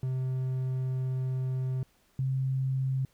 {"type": "tone pair in turn", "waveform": ["triangle", "sine"], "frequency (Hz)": [129.7, 132.5], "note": ["C3", "C3"], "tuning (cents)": [-15, 22], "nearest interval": "unison", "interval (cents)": 37, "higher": "second", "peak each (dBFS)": -26, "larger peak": "neither", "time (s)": [[0.03, 1.83], [2.19, 3.05]], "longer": "first", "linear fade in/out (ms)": 2, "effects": ["pink hiss -67 dBFS RMS until 3.13 s"]}